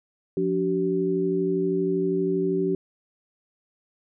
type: tone cluster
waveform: sine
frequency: 175.5 / 288 / 380.6 Hz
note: F3 / D4 / F#4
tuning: +9 / -34 / +49 cents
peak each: -28 / -28 / -23 dBFS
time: 0.37-2.75 s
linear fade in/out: 2 ms
effects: none